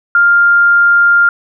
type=tone; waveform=sine; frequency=1400 Hz; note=F6; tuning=4 cents sharp; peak=-5 dBFS; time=0.15-1.29 s; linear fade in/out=2 ms; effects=none